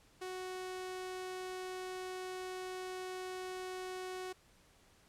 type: tone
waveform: sawtooth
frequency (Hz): 370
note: F#4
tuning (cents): 0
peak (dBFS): -37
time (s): 0.21-4.33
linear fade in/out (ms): 10
effects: pink hiss -66 dBFS RMS until 5.08 s + low-pass 11000 Hz 12 dB/octave